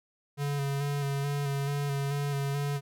square tone with vibrato, 141.3 Hz, C#3, 34 cents sharp, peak -29 dBFS, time 0.37-2.81 s, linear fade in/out 50 ms, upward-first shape square, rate 2.3 Hz, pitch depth 22 cents each way, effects none

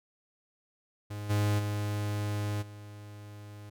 45% pulse tone with level steps, 103.83 Hz, G#2, in tune, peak -36 / -25 / -30 / -44 dBFS, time 1.1-3.7 s, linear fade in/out 10 ms, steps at 1.29 / 1.58 / 2.61 s, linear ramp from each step 20 ms, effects none

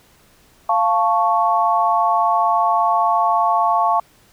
sine chord, F augmented, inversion none, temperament equal with one note detuned, 694.8 / 880 / 1108.7 Hz, F5 / A5 / C#6, -9 / 0 / 0 cents, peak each -18 dBFS, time 0.69-4 s, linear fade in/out 5 ms, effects pink hiss -53 dBFS RMS until 4.32 s

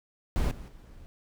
brown noise with level steps, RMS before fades -26 / -42 / -49 dBFS, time 0.36-1.06 s, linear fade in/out 0 ms, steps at 0.51 / 0.68 s, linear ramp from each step 2 ms, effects none

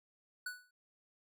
square tone with exponential decay, 1480 Hz, F#6, in tune, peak -37 dBFS, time 0.46-0.71 s, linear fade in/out 5 ms, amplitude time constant 54 ms, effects none

